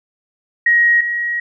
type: tone pair in turn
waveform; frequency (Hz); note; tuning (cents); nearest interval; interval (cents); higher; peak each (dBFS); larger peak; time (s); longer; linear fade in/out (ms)
sine; 1889 / 1898.7; A#6 / A#6; +22 / +31; unison; 9; second; -9 / -17; first; 0.66-1.01 / 1.01-1.4; second; 5
effects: none